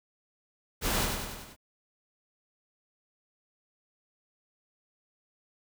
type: noise with echo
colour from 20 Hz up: pink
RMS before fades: -29 dBFS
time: 0.81-1.08 s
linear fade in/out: 50 ms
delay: 97 ms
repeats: 5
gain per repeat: -4 dB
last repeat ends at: 1.565 s
effects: none